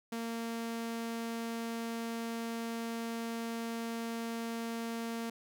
sawtooth tone, 230 Hz, A#3, 23 cents flat, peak -32 dBFS, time 0.12-5.3 s, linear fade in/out 5 ms, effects none

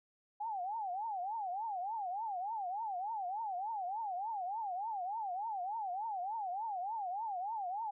sine tone with vibrato, 805 Hz, G5, 46 cents sharp, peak -36 dBFS, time 0.4-7.91 s, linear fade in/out 10 ms, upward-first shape triangle, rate 3.4 Hz, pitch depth 260 cents each way, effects none

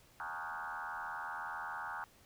sine tone with frequency modulation, 1174.7 Hz, D6, in tune, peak -39 dBFS, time 0.2-2.04 s, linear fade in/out 0 ms, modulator 80.9 Hz, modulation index 4.8, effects pink hiss -64 dBFS RMS until 2.25 s

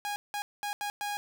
sawtooth tone bursts at uneven times, 822 Hz, G#5, 18 cents flat, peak -28 dBFS, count 5, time 0.05-0.16 / 0.34-0.42 / 0.63-0.73 / 0.81-0.9 / 1.01-1.17 s, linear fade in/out 0 ms, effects none

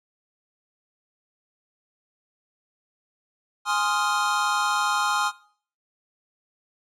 square chord, F minor seventh, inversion first, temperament equal, 830.6 / 1046.5 / 1244.5 / 1396.9 Hz, Ab5 / C6 / Eb6 / F6, 0 / 0 / 0 / 0 cents, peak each -28 dBFS, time 3.65-5.32 s, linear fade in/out 50 ms, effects noise-tail reverb RT60 0.5 s tail -19 dB re dry + low-pass 9000 Hz 12 dB/octave

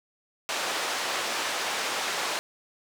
pink band-pass noise, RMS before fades -30 dBFS, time 0.49-2.39 s, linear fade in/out 0 ms, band 630 to 6700 Hz, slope 12 dB/octave, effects none

